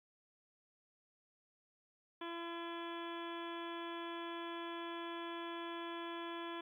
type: harmonic tone with a mistuned harmonic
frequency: 338.5 Hz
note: E4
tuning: 46 cents sharp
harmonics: 1 / 2 / 3 / 4 / 5 / 6 / 7 / 8 / 9 / 10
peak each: -45 / -52 / -47 / -55 / -53 / -62 / -57 / -62 / -58 / -54 dBFS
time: 2.21-6.61 s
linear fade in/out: 5 ms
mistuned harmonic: 8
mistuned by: -37 cents
effects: 13-bit